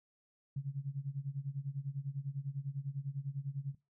sine tone with tremolo, 138.59 Hz, C#3, in tune, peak -33 dBFS, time 0.56-3.75 s, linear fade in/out 5 ms, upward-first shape sine, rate 10 Hz, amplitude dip 85%, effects noise-tail reverb RT60 0.2 s tail -17 dB re dry

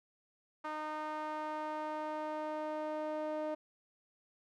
sawtooth tone with band-pass filter sweep, 307 Hz, D#4, 23 cents flat, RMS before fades -39 dBFS, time 0.64-3.55 s, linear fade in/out 10 ms, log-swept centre 1100 to 630 Hz, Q 2.2, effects none

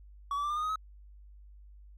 triangle tone with pitch steps, 1130 / 1153.7 / 1178 / 1202.7 / 1228 / 1253.8 / 1280.2 Hz, C#6 / D6 / D6 / D6 / D#6 / D#6 / D#6, +33 / -31 / +5 / +41 / -23 / +13 / +49 cents, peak -28 dBFS, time 0.31-0.758 s, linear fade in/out 2 ms, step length 64 ms, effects added 50 Hz sine -50 dBFS peak until 1.97 s

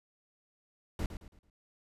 brown noise with echo, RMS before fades -33 dBFS, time 0.99-1.06 s, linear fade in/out 2 ms, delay 110 ms, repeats 4, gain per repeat -9 dB, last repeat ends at 1.5 s, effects resampled to 32000 Hz

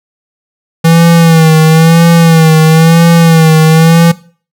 square tone with vibrato, 163.1 Hz, E3, 18 cents flat, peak -3 dBFS, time 0.84-4.12 s, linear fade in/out 10 ms, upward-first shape sine, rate 1 Hz, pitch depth 56 cents each way, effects noise-tail reverb RT60 0.4 s tail -18 dB re dry

